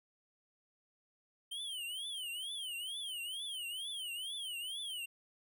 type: tone with vibrato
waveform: square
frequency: 3100 Hz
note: G7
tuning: 20 cents flat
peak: -40 dBFS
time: 1.51-5.06 s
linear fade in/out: 10 ms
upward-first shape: triangle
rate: 2.2 Hz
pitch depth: 230 cents each way
effects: none